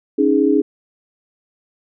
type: chord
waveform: sine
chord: C# suspended second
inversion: none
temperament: equal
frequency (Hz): 277.2 / 311.1 / 415.3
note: C#4 / D#4 / G#4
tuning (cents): 0 / 0 / 0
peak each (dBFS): -16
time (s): 0.18-0.62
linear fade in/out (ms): 10
effects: none